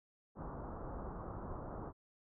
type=low-pass noise; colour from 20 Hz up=pink; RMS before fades=-45 dBFS; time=0.35-1.93 s; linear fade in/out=50 ms; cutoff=1300 Hz; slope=48 dB/octave; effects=none